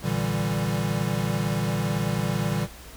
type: chord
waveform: square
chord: E half-diminished seventh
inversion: second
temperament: equal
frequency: 116.54 / 146.83 / 164.81 / 196 Hz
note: Bb2 / D3 / E3 / G3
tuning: 0 / 0 / 0 / 0 cents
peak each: -30 dBFS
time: 0.02-2.68 s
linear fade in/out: 50 ms
effects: added 60 Hz sine -45 dBFS peak until 2.96 s + pink hiss -45 dBFS RMS until 2.96 s